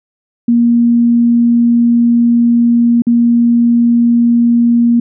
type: tone with dropouts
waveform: sine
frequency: 236.2 Hz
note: A#3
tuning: 23 cents sharp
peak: -6 dBFS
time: 0.48-5 s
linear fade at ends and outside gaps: 5 ms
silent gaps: 3.021-3.068 s
effects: none